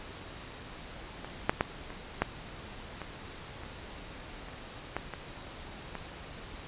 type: clicks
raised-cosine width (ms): 0.5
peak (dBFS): -25 / -8 / -10 / -28 / -10 / -24 / -28 / -30 / -16 / -22 / -23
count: 11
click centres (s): 1.246 / 1.495 / 1.609 / 1.904 / 2.22 / 3.017 / 3.635 / 4.486 / 4.966 / 5.137 / 5.953
effects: pink hiss -45 dBFS RMS until 6.67 s + resampled to 8000 Hz